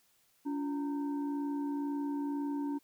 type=tone with frequency modulation; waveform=sine; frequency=285.5 Hz; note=D4; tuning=49 cents flat; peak=-32 dBFS; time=0.45-2.79 s; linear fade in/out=20 ms; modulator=633 Hz; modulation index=0.49; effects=white hiss -70 dBFS RMS until 2.83 s

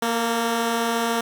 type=tone pair together; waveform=10% pulse; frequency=231.9 / 450 Hz; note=A#3 / A4; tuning=-9 / +39 cents; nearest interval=major seventh; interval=1148 cents; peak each=-13 / -24 dBFS; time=0.02-1.21 s; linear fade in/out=5 ms; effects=none

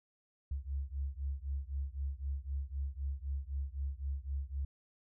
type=beating tone pair; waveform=sine; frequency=67.3 / 71.2 Hz; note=C2 / C#2; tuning=+49 / +47 cents; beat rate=3.9 Hz; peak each=-38 / -39 dBFS; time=0.51-4.65 s; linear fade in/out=5 ms; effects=none

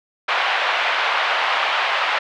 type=band-pass noise; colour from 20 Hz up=pink; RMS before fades=-20 dBFS; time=0.28-2.19 s; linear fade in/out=10 ms; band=710 to 3300 Hz; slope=24 dB/octave; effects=none

